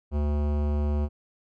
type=tone with hard clipping; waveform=sine; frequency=73.5 Hz; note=D2; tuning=2 cents sharp; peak=-25 dBFS; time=0.11-1.09 s; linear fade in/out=50 ms; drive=18 dB; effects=none